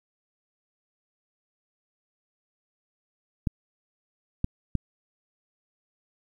clicks, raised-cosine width 5 ms, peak -12 dBFS, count 3, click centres 3.472 / 4.444 / 4.753 s, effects 9-bit

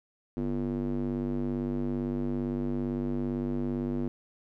square tone with band-pass filter, 48.86 Hz, G1, 5 cents flat, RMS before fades -31 dBFS, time 0.37-4.08 s, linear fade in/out 0 ms, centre 280 Hz, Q 2.9, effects none

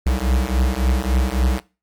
square beating tone pair, 61.74 / 65.34 Hz, B1 / C2, 0 / -2 cents, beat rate 3.6 Hz, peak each -20 dBFS, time 0.06-1.6 s, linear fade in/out 5 ms, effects noise-tail reverb RT60 0.3 s tail -21 dB re dry + MP3 96 kbps

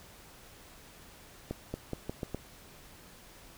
accelerating click train, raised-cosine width 2 ms, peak -21 dBFS, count 6, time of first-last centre 1.51-2.346 s, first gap 230 ms, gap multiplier 0.84, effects pink hiss -54 dBFS RMS until 3.57 s

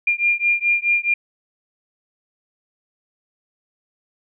sine beating tone pair, 2400 / 2404.7 Hz, D7 / D7, +37 / +40 cents, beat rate 4.7 Hz, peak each -19 dBFS, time 0.07-1.14 s, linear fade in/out 5 ms, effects none

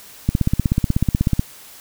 click train, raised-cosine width 5 ms, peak -3 dBFS, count 19, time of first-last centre 0.29-1.394 s, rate 16.3 Hz, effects white hiss -42 dBFS RMS until 1.8 s

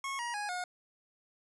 25% pulse tone with pitch steps, 1093 / 951.5 / 828.3 / 721.1 Hz, C#6 / A#5 / G#5 / F#5, -25 / +35 / -5 / -45 cents, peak -31 dBFS, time 0.04-0.64 s, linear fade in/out 2 ms, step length 150 ms, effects resampled to 24000 Hz

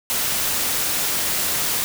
white noise, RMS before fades -22 dBFS, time 0.1-1.84 s, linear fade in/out 0 ms, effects none

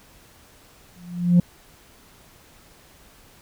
sine tone with exponential growth, 175.7 Hz, F3, 11 cents sharp, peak -7 dBFS, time 0.96-1.4 s, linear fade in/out 5 ms, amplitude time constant 95 ms, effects tanh soft clip ceiling -9 dBFS + pink hiss -52 dBFS RMS until 3.41 s

